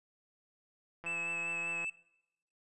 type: click train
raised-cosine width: 0.5 ms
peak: -32 dBFS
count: 137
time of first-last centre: 1.04-1.845 s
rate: 169 Hz
type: tone with vibrato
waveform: triangle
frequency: 2611 Hz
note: E7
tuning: 17 cents flat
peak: -33 dBFS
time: 1.06-1.9 s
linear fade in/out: 5 ms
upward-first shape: sine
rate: 5.1 Hz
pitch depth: 24 cents each way
effects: noise-tail reverb RT60 0.8 s tail -21 dB re dry + resampled to 24000 Hz